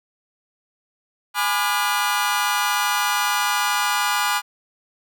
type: chord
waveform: sawtooth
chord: G# diminished seventh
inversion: none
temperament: just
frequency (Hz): 830.6 / 996.7 / 1196.1 / 1435.3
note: G#5 / B5 / D6 / F6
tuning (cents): 0 / +16 / +31 / +47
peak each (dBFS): -21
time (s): 1.34-4.42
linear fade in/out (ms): 50
effects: none